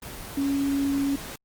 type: tone in noise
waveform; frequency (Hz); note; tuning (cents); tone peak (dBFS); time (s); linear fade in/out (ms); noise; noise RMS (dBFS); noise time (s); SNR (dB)
sine; 278.2; C#4; +6; -22; 0.37-1.16; 5; pink; -38; 0.02-1.36; +13
effects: Opus 24 kbps